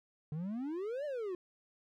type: exponential two-way sweep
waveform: triangle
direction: up then down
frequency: 145.6 to 610 to 348.4 Hz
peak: -34 dBFS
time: 0.32-1.35 s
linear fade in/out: 2 ms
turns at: 1.05 s
effects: none